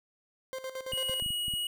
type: tone with tremolo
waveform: 40% pulse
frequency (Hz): 523.3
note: C5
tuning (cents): 0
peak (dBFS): -34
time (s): 0.53-1.2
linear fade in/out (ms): 0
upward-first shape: square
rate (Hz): 9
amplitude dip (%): 70
type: tone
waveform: square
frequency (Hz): 2903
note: F#7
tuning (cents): -34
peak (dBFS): -31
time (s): 0.92-1.67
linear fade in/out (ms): 2
type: clicks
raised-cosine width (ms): 5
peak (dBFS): -30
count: 7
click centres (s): 0.935 / 1.096 / 1.224 / 1.262 / 1.305 / 1.482 / 1.538
effects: none